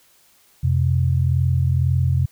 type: tone pair together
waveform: sine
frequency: 88.01 / 130 Hz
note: F2 / C3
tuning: +14 / -11 cents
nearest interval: perfect fifth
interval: 675 cents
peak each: -18 dBFS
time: 0.63-2.26 s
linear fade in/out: 10 ms
effects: white hiss -56 dBFS RMS until 2.31 s